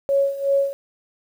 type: tone with tremolo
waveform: sine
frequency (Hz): 554.4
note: C#5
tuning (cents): 0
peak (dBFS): -14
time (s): 0.09-0.73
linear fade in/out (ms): 0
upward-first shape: sine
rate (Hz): 2.7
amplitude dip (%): 80
effects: 8-bit